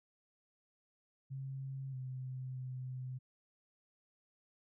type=tone with pitch steps; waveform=sine; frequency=134.6 / 129.3 / 128.3 Hz; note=C3 / C3 / C3; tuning=+49 / -20 / -34 cents; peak=-40 dBFS; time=1.3-3.19 s; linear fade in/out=20 ms; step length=630 ms; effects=none